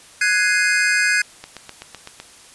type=chord; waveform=square; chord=Ab dominant seventh; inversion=third; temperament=equal; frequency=1480 / 1661.2 / 2093 / 2489 Hz; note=Gb6 / Ab6 / C7 / Eb7; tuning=0 / 0 / 0 / 0 cents; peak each=-22 / -19 / -23 / -24 dBFS; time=0.21-1.22 s; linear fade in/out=5 ms
type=click train; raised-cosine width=0.2 ms; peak=-16 dBFS; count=7; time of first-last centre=1.44-2.2 s; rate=7.89 Hz
effects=white hiss -45 dBFS RMS until 2.54 s + resampled to 24000 Hz